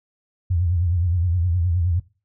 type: tone with vibrato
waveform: sine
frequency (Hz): 87.31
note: F2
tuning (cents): 0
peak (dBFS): -17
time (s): 0.5-2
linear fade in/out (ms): 10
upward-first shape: triangle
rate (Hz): 9.6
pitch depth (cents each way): 130
effects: noise-tail reverb RT60 0.3 s tail -18 dB re dry